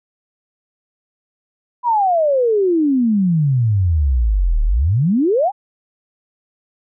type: exponential two-way sweep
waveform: sine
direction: down then up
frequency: 1000 to 35.78 to 852 Hz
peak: -12 dBFS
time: 1.83-5.52 s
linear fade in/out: 50 ms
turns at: 4.63 s
effects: none